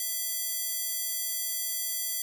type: tone with high-pass filter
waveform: square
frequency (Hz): 665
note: E5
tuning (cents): +15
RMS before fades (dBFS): -32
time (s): 0-2.22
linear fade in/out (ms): 2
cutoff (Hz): 7400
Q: 0.68
effects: none